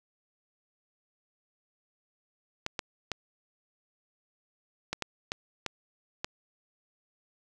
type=clicks; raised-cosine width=0.2 ms; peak=-14 dBFS; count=8; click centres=2.664 / 2.792 / 3.117 / 4.93 / 5.023 / 5.319 / 5.663 / 6.245 s; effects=none